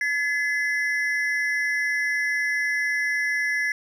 triangle ring-modulated tone, 1869 Hz, A#6, 4 cents sharp, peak -17 dBFS, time 0.01-3.72 s, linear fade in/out 2 ms, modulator 162 Hz, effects resampled to 32000 Hz

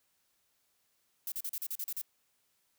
violet noise bursts, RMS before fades -37 dBFS, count 9, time 1.27-2.015 s, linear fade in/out 2 ms, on 49 ms, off 38 ms, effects white hiss -75 dBFS RMS until 2.78 s

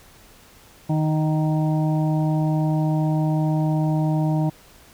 harmonic tone with a mistuned harmonic, 155.56 Hz, D#3, in tune, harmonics 1 / 2 / 4 / 5 / 6, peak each -19 / -25 / -31 / -33 / -35 dBFS, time 0.89-4.5 s, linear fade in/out 10 ms, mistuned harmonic 5, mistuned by -16 cents, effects pink hiss -50 dBFS RMS until 4.93 s

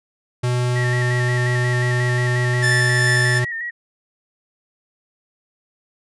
square tone, 123.47 Hz, B2, in tune, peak -18 dBFS, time 0.43-3.45 s, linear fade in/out 10 ms
sine tone with vibrato, 1864.7 Hz, A#6, in tune, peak -24 dBFS, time 0.75-3.71 s, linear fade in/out 20 ms, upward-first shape square, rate 5.6 Hz, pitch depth 44 cents each way
45% pulse tone with tremolo, 1760 Hz, A6, in tune, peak -16 dBFS, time 2.62-3.4 s, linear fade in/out 20 ms, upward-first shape triangle, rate 2.5 Hz, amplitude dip 30%
effects resampled to 24000 Hz

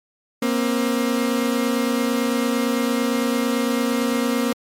30% pulse tone pair together, 236.3 / 265.2 Hz, A#3 / C4, +24 / +23 cents, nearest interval major second, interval 199 cents, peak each -18 / -20 dBFS, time 0.42-4.53 s, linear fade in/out 5 ms, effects MP3 64 kbps

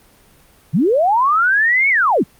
sine linear two-way sweep, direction up then down, 125.2 to 2249 to 125.2 Hz, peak -11 dBFS, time 0.73-2.24 s, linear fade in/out 20 ms, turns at 1.89 s, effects pink hiss -50 dBFS RMS until 2.39 s + Opus 32 kbps

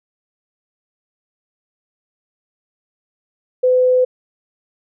sine tone, 506 Hz, B4, 42 cents sharp, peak -10 dBFS, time 3.63-4.05 s, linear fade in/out 10 ms, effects none

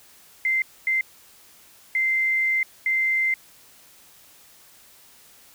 sine tone bursts at uneven times, 2082 Hz, C7, 9 cents flat, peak -19 dBFS, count 4, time 0.45-0.62 / 0.87-1.01 / 1.95-2.63 / 2.86-3.34 s, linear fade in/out 2 ms, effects white hiss -52 dBFS RMS until 5.54 s

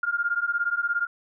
sine beating tone pair, 1400 / 1417 Hz, F6 / F6, +4 / +25 cents, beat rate 17 Hz, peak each -26 dBFS, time 0.03-1.07 s, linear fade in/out 5 ms, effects none

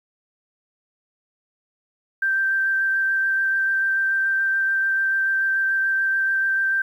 sine tone with vibrato, 1568 Hz, G6, in tune, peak -18 dBFS, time 2.22-6.82 s, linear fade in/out 5 ms, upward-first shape sine, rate 6.9 Hz, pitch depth 10 cents each way, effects 9-bit

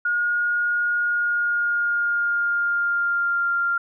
sine tone with pitch glide, 1433 to 1392.2 Hz, F6 to F6, +44 to -6 cents, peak -19 dBFS, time 0.05-3.78 s, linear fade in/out 5 ms, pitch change -50 cents, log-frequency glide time 0.99-3.51 s, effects none

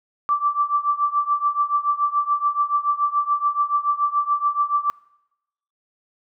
sine tone with tremolo, 1167 Hz, D6, 11 cents flat, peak -14 dBFS, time 0.29-4.9 s, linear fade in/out 0 ms, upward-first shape triangle, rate 7 Hz, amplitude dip 95%, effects noise-tail reverb RT60 0.9 s tail -25 dB re dry

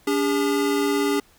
square tone pair together, 286.3 / 404.2 Hz, D4 / G#4, -44 / -47 cents, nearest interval tritone, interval 597 cents, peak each -23 dBFS, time 0.07-1.2 s, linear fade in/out 5 ms, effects pink hiss -56 dBFS RMS until 1.38 s

